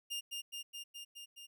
sawtooth tone with echo, 2813 Hz, F7, 12 cents sharp, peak -34 dBFS, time 0.1-0.21 s, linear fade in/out 20 ms, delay 210 ms, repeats 6, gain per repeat -2 dB, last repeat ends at 1.47 s, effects none

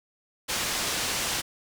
white low-pass noise, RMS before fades -29 dBFS, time 0.48-1.42 s, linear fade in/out 20 ms, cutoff 7000 Hz, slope 12 dB/octave, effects none

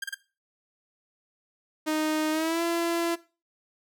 sawtooth tone bursts, 1600 Hz, G6, 35 cents sharp, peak -26 dBFS, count 3, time 0.02-0.145 s, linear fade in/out 5 ms, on 21 ms, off 31 ms
sawtooth tone with pitch glide, 310 to 338.1 Hz, D#4 to E4, -6 to +44 cents, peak -21 dBFS, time 1.86-3.16 s, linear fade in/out 20 ms, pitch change +150 cents, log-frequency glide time 2.31-2.62 s
effects noise-tail reverb RT60 0.3 s tail -17 dB re dry

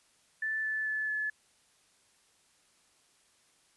sine tone with pitch steps, 1757 / 1744.9 / 1732.8 / 1720.8 Hz, A6 / A6 / A6 / A6, -3 / -15 / -27 / -39 cents, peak -30 dBFS, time 0.42-1.3 s, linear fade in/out 5 ms, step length 220 ms, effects white hiss -67 dBFS RMS until 3.76 s + resampled to 24000 Hz

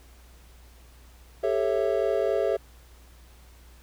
triangle chord, A dominant seventh, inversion third, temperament just, 396 / 440 / 550 / 660 Hz, G4 / A4 / C#5 / E5, +18 / 0 / -14 / +2 cents, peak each -26 dBFS, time 1.43-2.57 s, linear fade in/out 10 ms, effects added 60 Hz sine -50 dBFS peak until 3.82 s + pink hiss -57 dBFS RMS until 3.82 s

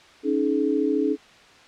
sine chord, C# suspended second, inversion none, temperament equal with one note detuned, 277.2 / 311.1 / 425.3 Hz, C#4 / D#4 / G#4, 0 / 0 / +41 cents, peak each -24 dBFS, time 0.23-1.17 s, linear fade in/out 50 ms, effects white hiss -50 dBFS RMS until 1.67 s + low-pass 4000 Hz 12 dB/octave

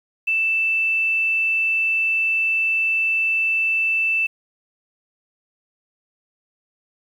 sine tone, 2650 Hz, E7, 9 cents sharp, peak -17 dBFS, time 0.27-4.27 s, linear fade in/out 10 ms, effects 8-bit

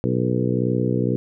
harmonic tone with a mistuned harmonic, 62 Hz, B1, 7 cents sharp, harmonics 2 / 3 / 4 / 5 / 6 / 7 / 8, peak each -23 / -25 / -26 / -27 / -28 / -28 / -29 dBFS, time 0.04-1.16 s, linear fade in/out 0 ms, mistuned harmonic 8, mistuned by -24 cents, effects none

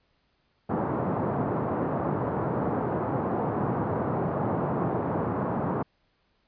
pink band-pass noise, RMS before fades -28 dBFS, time 0.69-5.83 s, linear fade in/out 10 ms, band 110 to 1100 Hz, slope 24 dB/octave, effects pink hiss -70 dBFS RMS until 6.47 s + resampled to 11025 Hz

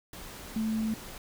sine tone in noise, 220 Hz, A3, in tune, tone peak -27 dBFS, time 0.56-0.94 s, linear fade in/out 2 ms, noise pink, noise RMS -44 dBFS, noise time 0.13-1.18 s, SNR +14 dB, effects none

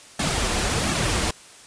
pink noise with flanger, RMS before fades -23 dBFS, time 0.19-1.31 s, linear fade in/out 5 ms, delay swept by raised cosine 2 to 7.6 ms, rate 1.4 Hz, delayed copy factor -0.75, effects white hiss -46 dBFS RMS until 1.66 s + resampled to 22050 Hz

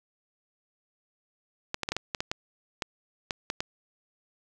clicks, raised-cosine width 0.2 ms, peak -12 dBFS, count 12, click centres 1.744 / 1.833 / 1.889 / 1.92 / 1.966 / 2.148 / 2.205 / 2.315 / 2.822 / 3.308 / 3.501 / 3.605 s, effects none

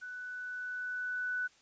sine tone with level ramp, 1490 Hz, F#6, 12 cents sharp, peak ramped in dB -41 to -31 dBFS, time 0.01-1.48 s, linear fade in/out 20 ms, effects white hiss -64 dBFS RMS until 1.61 s + resampled to 16000 Hz

